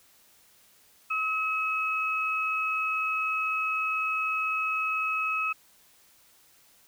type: tone pair together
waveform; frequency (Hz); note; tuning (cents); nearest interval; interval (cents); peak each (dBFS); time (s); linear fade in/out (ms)
sine; 1281 / 2566; E6 / E7; -50 / -47; octave; 1203; -29 / -28; 1.1-5.53; 10
effects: white hiss -60 dBFS RMS until 6.87 s